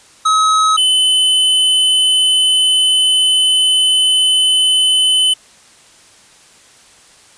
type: tone pair in turn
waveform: square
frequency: 1278 / 3029 Hz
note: D#6 / F#7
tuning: +46 / +40 cents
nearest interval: octave + minor third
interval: 1494 cents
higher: second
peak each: -10 dBFS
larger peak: neither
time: 0.25-0.77 / 0.77-5.34 s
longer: second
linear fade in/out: 10 ms
effects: white hiss -45 dBFS RMS until 7.37 s + resampled to 22050 Hz